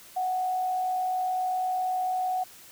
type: tone with frequency modulation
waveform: sine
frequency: 740 Hz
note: F#5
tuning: in tune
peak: -25 dBFS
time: 0.16-2.44 s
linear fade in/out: 10 ms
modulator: 56.1 Hz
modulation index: 0.22
effects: white hiss -50 dBFS RMS until 2.71 s